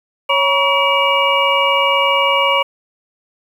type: tone cluster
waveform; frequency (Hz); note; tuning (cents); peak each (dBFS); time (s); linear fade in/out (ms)
sine; 554 / 959 / 1127 / 2298 / 2856; C#5 / A#5 / C#6 / D7 / F7; -1 / +49 / +28 / -38 / +38; -18; 0.29-2.63; 10
effects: 7-bit